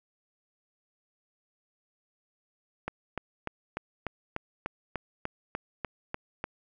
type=click train; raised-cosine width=0.5 ms; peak=-17 dBFS; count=13; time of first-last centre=2.88-6.441 s; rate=3.37 Hz; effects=none